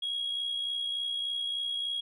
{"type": "tone with amplitude modulation", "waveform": "sine", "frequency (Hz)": 3303, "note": "G#7", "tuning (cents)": -10, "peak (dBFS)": -26, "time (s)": [0.02, 2.01], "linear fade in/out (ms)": 10, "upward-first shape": "sine", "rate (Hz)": 63.4, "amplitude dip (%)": 55, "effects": ["tanh soft clip ceiling -27 dBFS"]}